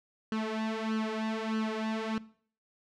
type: tone with flanger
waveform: sawtooth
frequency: 219.8 Hz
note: A3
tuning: 2 cents flat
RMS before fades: -33 dBFS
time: 0.32-2.18 s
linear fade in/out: 2 ms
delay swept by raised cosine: 0.67 to 3.47 ms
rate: 1.6 Hz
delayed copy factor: +0.8
effects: noise-tail reverb RT60 0.5 s tail -19 dB re dry + low-pass 4000 Hz 12 dB/octave